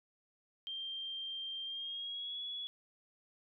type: tone with pitch glide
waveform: sine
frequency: 3172 to 3380 Hz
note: G7 to G#7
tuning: +20 to +30 cents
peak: -39 dBFS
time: 0.67-2.67 s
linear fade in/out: 0 ms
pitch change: +110 cents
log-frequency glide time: 1.63-2.4 s
effects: none